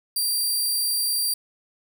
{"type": "tone", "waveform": "15% pulse", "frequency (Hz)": 4717, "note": "D8", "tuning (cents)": 7, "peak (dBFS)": -15, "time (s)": [0.16, 1.34], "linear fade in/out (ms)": 5, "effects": []}